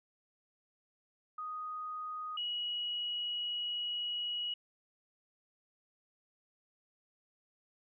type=tone pair in turn; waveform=sine; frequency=1244.5 / 2912 Hz; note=D#6 / F#7; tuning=0 / -28 cents; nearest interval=octave + minor third; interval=1472 cents; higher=second; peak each=-38 / -34 dBFS; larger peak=second; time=1.38-2.37 / 2.37-4.54 s; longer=second; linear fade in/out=5 ms; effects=none